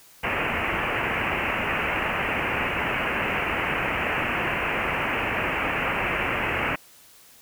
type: low-pass noise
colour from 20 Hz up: white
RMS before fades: -26 dBFS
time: 0.23-6.76 s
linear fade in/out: 10 ms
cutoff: 2800 Hz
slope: 96 dB/octave
effects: white hiss -52 dBFS RMS until 7.41 s